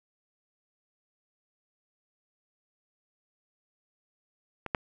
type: clicks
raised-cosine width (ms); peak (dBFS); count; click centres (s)
0.5; -20 / -11; 2; 4.663 / 4.748
effects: none